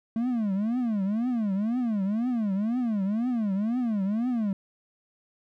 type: tone with vibrato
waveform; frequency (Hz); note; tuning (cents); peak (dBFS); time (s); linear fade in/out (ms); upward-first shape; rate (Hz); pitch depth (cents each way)
triangle; 220; A3; 0; -22; 0.16-4.53; 2; triangle; 2; 280
effects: none